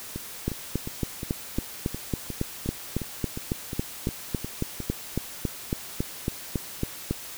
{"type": "two click trains", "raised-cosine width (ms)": 3, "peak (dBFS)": [-12, -19], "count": [25, 14], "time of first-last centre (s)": [[0.48, 7.11], [0.16, 4.803]], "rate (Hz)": [3.62, 2.8], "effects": ["white hiss -40 dBFS RMS until 7.37 s"]}